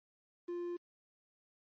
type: tone with quantisation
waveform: triangle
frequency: 349.2 Hz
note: F4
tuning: in tune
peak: -35 dBFS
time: 0.48-0.77 s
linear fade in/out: 10 ms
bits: 10
effects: low-pass 4000 Hz 12 dB/octave + MP3 32 kbps